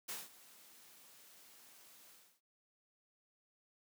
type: noise with ADSR envelope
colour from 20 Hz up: white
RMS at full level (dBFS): -42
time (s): 0.08-2.41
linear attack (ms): 14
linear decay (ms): 190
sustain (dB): -19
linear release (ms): 300
effects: high-pass 150 Hz 12 dB/octave